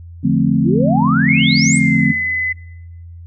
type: chord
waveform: sine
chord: D minor seventh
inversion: none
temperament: equal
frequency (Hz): 146.83 / 174.61 / 220 / 261.6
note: D3 / F3 / A3 / C4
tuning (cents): 0 / 0 / 0 / 0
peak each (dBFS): -17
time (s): 0.23-2.13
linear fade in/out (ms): 20
type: exponential sweep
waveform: sine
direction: up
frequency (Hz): 296.7 to 9010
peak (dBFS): -16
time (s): 0.63-1.8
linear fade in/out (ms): 50
type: tone with pitch glide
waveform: sine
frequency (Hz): 2164 to 2019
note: C#7 to B6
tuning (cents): -42 to +38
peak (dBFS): -16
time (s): 1.28-2.53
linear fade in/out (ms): 10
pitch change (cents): -120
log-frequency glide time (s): 1.71-2.07
effects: noise-tail reverb RT60 0.9 s tail -21 dB re dry + added 85 Hz sine -32 dBFS peak until 3.26 s